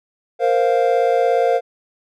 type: chord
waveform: triangle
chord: Bb suspended second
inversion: none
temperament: equal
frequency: 466.2 / 523.3 / 698.5 Hz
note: Bb4 / C5 / F5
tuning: 0 / 0 / 0 cents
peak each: -16 dBFS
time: 0.39-1.61 s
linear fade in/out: 50 ms
effects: none